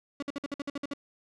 35% pulse tone bursts, 283.4 Hz, C#4, 38 cents sharp, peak -30 dBFS, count 10, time 0.2-0.936 s, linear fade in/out 2 ms, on 25 ms, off 54 ms, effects low-pass 6000 Hz 12 dB/octave

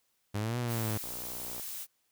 sawtooth exponential two-way sweep, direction up then down, 100 to 123.47 to 104.8 Hz, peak -27 dBFS, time 0.34-0.98 s, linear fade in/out 10 ms, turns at 0.58 s
blue noise, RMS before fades -40 dBFS, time 0.67-1.87 s, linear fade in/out 50 ms
click train, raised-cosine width 1 ms, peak -32 dBFS, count 35, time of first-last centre 1.04-1.597 s, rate 61 Hz
effects white hiss -75 dBFS RMS until 2.11 s

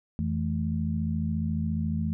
sine tone cluster, 86.2 / 163.5 / 217.8 Hz, F2 / E3 / A3, -22 / -14 / -17 cents, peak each -30 dBFS, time 0.19-2.13 s, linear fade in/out 0 ms, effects none

